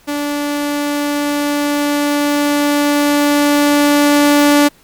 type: tone with level ramp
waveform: sawtooth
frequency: 290.6 Hz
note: D4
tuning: 18 cents flat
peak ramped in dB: -13 to -3 dBFS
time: 0.07-4.69 s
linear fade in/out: 20 ms
effects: pink hiss -48 dBFS RMS until 4.83 s + MP3 96 kbps